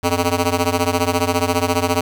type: ring-modulated tone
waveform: 10% pulse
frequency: 174.61 Hz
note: F3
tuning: in tune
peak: -5 dBFS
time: 0.03-2.01 s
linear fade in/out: 2 ms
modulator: 80 Hz
effects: none